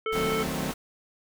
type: harmonic tone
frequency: 440.2 Hz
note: A4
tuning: 1 cent sharp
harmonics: 1 / 3 / 5 / 7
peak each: -28 / -31 / -35 / -40 dBFS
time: 0.06-0.43 s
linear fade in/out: 2 ms
type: noise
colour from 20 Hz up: pink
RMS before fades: -37 dBFS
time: 0.12-0.74 s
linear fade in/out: 10 ms
type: chord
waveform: sawtooth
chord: D# diminished seventh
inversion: none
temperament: equal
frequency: 155.56 / 185 / 220 / 261.6 Hz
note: D#3 / F#3 / A3 / C4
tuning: 0 / 0 / 0 / 0 cents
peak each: -31 dBFS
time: 0.15-0.72 s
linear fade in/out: 5 ms
effects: none